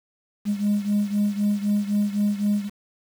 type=beating tone pair; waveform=sine; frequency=204.6 / 208.5 Hz; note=G#3 / G#3; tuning=-26 / +7 cents; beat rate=3.9 Hz; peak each=-20 / -23 dBFS; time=0.45-2.7 s; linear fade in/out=50 ms; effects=tanh soft clip ceiling -16 dBFS + 7-bit